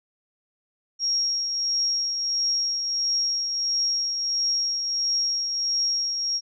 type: tone with tremolo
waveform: sine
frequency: 5588 Hz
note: F8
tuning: in tune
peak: -20 dBFS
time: 0.99-6.41 s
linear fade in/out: 50 ms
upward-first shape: triangle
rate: 1.5 Hz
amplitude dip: 45%
effects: none